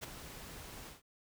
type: noise with ADSR envelope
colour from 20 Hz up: pink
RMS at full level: -40 dBFS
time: 0.01-1.02 s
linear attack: 27 ms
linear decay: 13 ms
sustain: -9 dB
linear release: 150 ms
effects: none